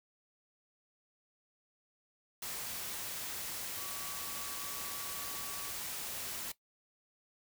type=tone in noise; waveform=sine; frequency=1140 Hz; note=C#6; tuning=48 cents sharp; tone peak=-49 dBFS; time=3.77-5.72 s; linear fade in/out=5 ms; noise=white; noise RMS=-41 dBFS; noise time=2.42-6.52 s; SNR=-11 dB; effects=noise-tail reverb RT60 0.1 s tail -17 dB re dry